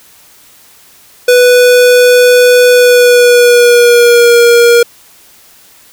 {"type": "tone with pitch glide", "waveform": "square", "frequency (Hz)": [493.9, 473.2], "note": ["B4", "A#4"], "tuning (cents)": [0, 26], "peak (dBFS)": -3, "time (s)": [1.28, 4.83], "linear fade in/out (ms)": 5, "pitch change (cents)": -74, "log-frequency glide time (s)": [2.71, 4.38], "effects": ["white hiss -41 dBFS RMS until 5.92 s"]}